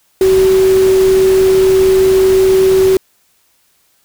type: tone in noise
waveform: sine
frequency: 379.5 Hz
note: F#4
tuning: 44 cents sharp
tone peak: -6 dBFS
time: 0.21-2.97 s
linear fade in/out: 2 ms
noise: pink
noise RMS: -23 dBFS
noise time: 0.21-2.97 s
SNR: +14 dB
effects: white hiss -56 dBFS RMS until 4.04 s